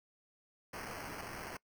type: noise with sample-and-hold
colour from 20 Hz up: blue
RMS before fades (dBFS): -45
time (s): 0.73-1.57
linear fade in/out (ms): 5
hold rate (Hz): 3675
effects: noise-tail reverb RT60 0.1 s tail -23 dB re dry